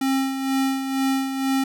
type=tone with tremolo; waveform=square; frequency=268 Hz; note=C4; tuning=42 cents sharp; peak=-19 dBFS; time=0.01-1.64 s; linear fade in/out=5 ms; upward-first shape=sine; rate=2.1 Hz; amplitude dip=55%; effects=none